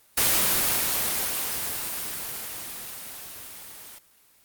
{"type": "noise with level ramp", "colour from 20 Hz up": "white", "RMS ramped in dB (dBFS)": [-20, -44], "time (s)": [0.17, 3.99], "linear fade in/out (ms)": 10, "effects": ["white hiss -59 dBFS RMS until 4.44 s", "Opus 24 kbps"]}